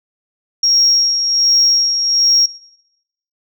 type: tone with tremolo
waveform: sine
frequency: 5588 Hz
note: F8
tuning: in tune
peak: -7 dBFS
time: 0.63-2.46 s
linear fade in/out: 5 ms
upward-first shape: sine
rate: 1.3 Hz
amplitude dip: 55%
effects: noise-tail reverb RT60 0.9 s tail -21 dB re dry + tanh soft clip ceiling -4 dBFS